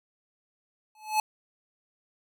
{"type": "tone with exponential growth", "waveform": "square", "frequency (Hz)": 860, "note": "A5", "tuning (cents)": -40, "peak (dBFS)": -20, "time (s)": [0.95, 1.2], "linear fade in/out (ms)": 2, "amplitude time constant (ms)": 54, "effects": []}